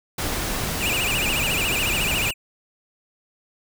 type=noise; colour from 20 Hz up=pink; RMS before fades=-26 dBFS; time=0.18-2.31 s; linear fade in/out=5 ms
type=tone with vibrato; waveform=square; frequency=2626 Hz; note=E7; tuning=7 cents flat; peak=-23 dBFS; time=0.79-2.34 s; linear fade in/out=50 ms; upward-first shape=sine; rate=14 Hz; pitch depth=190 cents each way
effects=none